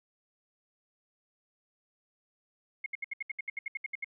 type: tone bursts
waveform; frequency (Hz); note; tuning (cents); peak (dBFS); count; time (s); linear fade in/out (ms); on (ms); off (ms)
sine; 2155; C#7; -49; -32; 14; 2.84-4.045; 5; 22; 69
effects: none